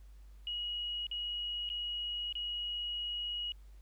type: tone with dropouts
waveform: sine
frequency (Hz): 2901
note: F#7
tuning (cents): -35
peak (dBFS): -35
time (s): 0.47-3.52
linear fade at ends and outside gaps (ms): 1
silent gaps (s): 1.068-1.113 / 1.691-1.7 / 2.326-2.353
effects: added 50 Hz sine -51 dBFS peak until 3.81 s + pink hiss -71 dBFS RMS until 3.81 s